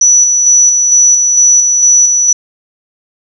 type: tone with tremolo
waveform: sine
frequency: 5920 Hz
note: F#8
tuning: in tune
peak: -3 dBFS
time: 0.01-2.33 s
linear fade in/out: 5 ms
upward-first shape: square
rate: 2.2 Hz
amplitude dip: 35%
effects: none